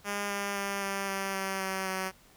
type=tone with pitch steps; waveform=5% pulse; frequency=203 / 200.9 / 198.82 / 196.77 / 194.73 / 192.72 / 190.72 / 188.75 Hz; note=G#3 / G3 / G3 / G3 / G3 / G3 / G3 / F#3; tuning=-39 / +43 / +25 / +7 / -11 / -29 / -47 / +35 cents; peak=-20 dBFS; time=0.04-2.12 s; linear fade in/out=50 ms; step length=260 ms; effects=pink hiss -59 dBFS RMS until 2.36 s